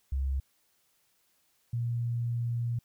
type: tone pair in turn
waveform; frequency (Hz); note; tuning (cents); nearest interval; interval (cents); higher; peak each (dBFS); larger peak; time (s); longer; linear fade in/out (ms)
sine; 67.3 / 118.54; C2 / A#2; +49 / +29; minor seventh; 980; second; -27 / -28; first; 0.12-0.4 / 1.73-2.79; second; 5
effects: white hiss -71 dBFS RMS until 2.84 s